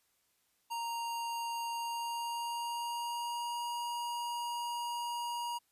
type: tone with pitch glide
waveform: square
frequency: 932.3 to 951.3 Hz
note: A#5 to A#5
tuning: 0 to +35 cents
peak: -36 dBFS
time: 0.7-5.59 s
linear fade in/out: 20 ms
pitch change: +35 cents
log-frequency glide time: 1.71-3.64 s
effects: white hiss -75 dBFS RMS until 5.71 s + resampled to 32000 Hz